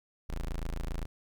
30% pulse tone, 27.5 Hz, A0, in tune, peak -30 dBFS, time 0.29-1.06 s, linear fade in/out 10 ms, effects 12-bit

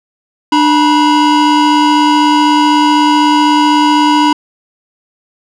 square tone pair together, 298 / 970 Hz, D4 / B5, +25 / -31 cents, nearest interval octave + minor sixth, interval 2044 cents, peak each -10 dBFS, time 0.52-4.33 s, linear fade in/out 5 ms, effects low-pass 5000 Hz 12 dB/octave

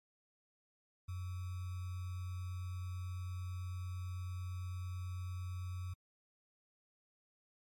sine tone with sample-and-hold, 90.9 Hz, F#2, 30 cents flat, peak -39 dBFS, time 1.08-5.94 s, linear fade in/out 10 ms, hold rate 1225 Hz, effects MP3 64 kbps

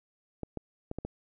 clicks, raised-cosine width 2 ms, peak -22 dBFS, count 5, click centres 0.433 / 0.573 / 0.914 / 0.986 / 1.05 s, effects none

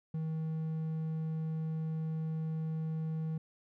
triangle tone, 159.1 Hz, D#3, 39 cents sharp, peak -31 dBFS, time 0.14-3.38 s, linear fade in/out 5 ms, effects none

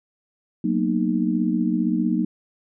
sine chord, B major seventh, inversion second, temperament just, 185.21 / 231.5 / 246.9 / 308.7 Hz, F#3 / A#3 / B3 / D#4, +2 / -12 / 0 / -14 cents, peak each -24 / -23 / -28 / -24 dBFS, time 0.64-2.25 s, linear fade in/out 5 ms, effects none

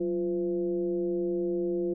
sine tone with frequency modulation, 348.9 Hz, F4, 2 cents flat, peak -26 dBFS, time 0-1.94 s, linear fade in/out 10 ms, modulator 162 Hz, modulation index 0.69, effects none

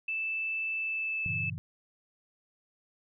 sine tone with pitch glide, 2638 to 2623 Hz, E7 to E7, +1 to -9 cents, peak -30 dBFS, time 0.08-1.5 s, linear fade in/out 5 ms, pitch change -10 cents, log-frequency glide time 0.77-1.24 s
sine chord, G diminished seventh, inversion none, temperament equal with one note detuned, 98 / 116.54 / 138.59 / 165.86 Hz, G2 / Bb2 / Db3 / Fb3, 0 / 0 / 0 / +11 cents, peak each -39 / -40 / -41 / -40 dBFS, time 1.26-1.58 s, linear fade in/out 0 ms
effects none

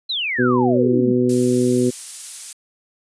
sine exponential sweep, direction down, 4186 to 196 Hz, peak -20 dBFS, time 0.09-1.12 s, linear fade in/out 10 ms
harmonic tone, 124.2 Hz, B2, 10 cents sharp, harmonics 1 / 2 / 3 / 4, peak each -24 / -17 / -18 / -25 dBFS, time 0.38-1.91 s, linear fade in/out 20 ms
violet noise, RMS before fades -26 dBFS, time 1.29-2.53 s, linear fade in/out 5 ms
effects resampled to 22050 Hz

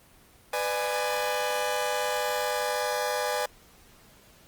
sawtooth chord, G# diminished, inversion first, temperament just, 498.4 / 598 / 830.6 Hz, B4 / D5 / G#5, +16 / +31 / 0 cents, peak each -27 dBFS, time 0.53-3.46 s, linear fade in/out 5 ms, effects pink hiss -56 dBFS RMS until 4.47 s + Opus 24 kbps

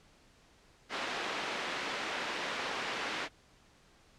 white band-pass noise, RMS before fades -37 dBFS, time 0.89-3.29 s, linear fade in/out 50 ms, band 250 to 2600 Hz, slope 12 dB/octave, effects pink hiss -63 dBFS RMS until 4.18 s + low-pass 7000 Hz 12 dB/octave

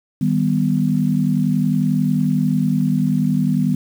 sine chord, Eb augmented, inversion none, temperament equal, 155.56 / 196 / 246.9 Hz, Eb3 / G3 / B3, 0 / 0 / 0 cents, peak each -19 dBFS, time 0.21-3.75 s, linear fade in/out 5 ms, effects 7-bit

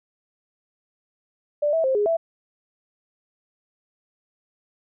sine tone with pitch steps, 589 / 651 / 527 / 414.1 / 662 Hz, D5 / E5 / C5 / G#4 / E5, +5 / -22 / +12 / -5 / +7 cents, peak -18 dBFS, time 1.62-2.17 s, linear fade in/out 10 ms, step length 110 ms, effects none

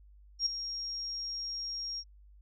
sine tone with ADSR envelope, 5580 Hz, F8, 2 cents flat, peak -24 dBFS, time 0.39-2.04 s, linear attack 73 ms, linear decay 4 ms, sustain -11 dB, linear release 54 ms, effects added 50 Hz sine -54 dBFS peak until 2.41 s

